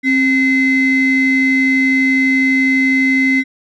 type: ring-modulated tone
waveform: triangle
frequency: 894 Hz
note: A5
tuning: 27 cents sharp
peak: -4 dBFS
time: 0.03-3.44 s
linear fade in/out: 50 ms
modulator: 1160 Hz
effects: tanh soft clip ceiling -5 dBFS